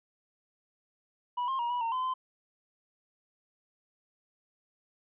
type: tone with pitch steps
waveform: triangle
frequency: 978 / 1062 / 949 / 976 / 916 / 1023 / 1031 Hz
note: B5 / C6 / A#5 / B5 / A#5 / C6 / C6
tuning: -17 / +25 / +31 / -21 / -31 / -39 / -26 cents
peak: -27 dBFS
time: 1.37-2.14 s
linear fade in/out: 10 ms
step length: 110 ms
effects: resampled to 8000 Hz